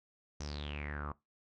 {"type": "tone with low-pass filter sweep", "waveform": "sawtooth", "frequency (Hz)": 73.42, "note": "D2", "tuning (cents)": 0, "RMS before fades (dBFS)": -41, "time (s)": [0.4, 1.12], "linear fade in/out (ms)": 5, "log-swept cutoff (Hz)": [6100, 1100], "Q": 8.8, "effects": ["noise-tail reverb RT60 0.2 s tail -21 dB re dry"]}